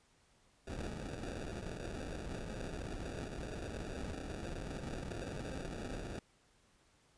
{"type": "noise with sample-and-hold", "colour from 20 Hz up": "pink", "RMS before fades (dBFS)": -43, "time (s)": [0.67, 6.19], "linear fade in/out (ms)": 2, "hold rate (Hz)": 1050, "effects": ["pink hiss -70 dBFS RMS until 7.17 s", "resampled to 22050 Hz"]}